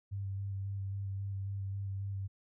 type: tone with vibrato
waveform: sine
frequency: 98.2 Hz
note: G2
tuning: 4 cents sharp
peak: -35 dBFS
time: 0.11-2.28 s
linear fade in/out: 20 ms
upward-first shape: square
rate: 3.7 Hz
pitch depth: 15 cents each way
effects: none